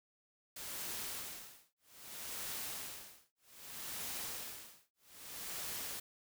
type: noise with tremolo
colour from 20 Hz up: white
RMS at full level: -42 dBFS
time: 0.56-6 s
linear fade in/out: 5 ms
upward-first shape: sine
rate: 0.63 Hz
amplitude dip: 100%
effects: none